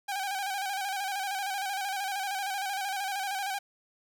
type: tone with vibrato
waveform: sawtooth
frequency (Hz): 784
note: G5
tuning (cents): 0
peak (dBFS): -27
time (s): 0.08-3.59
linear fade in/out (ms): 10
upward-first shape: square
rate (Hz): 13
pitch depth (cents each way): 52
effects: none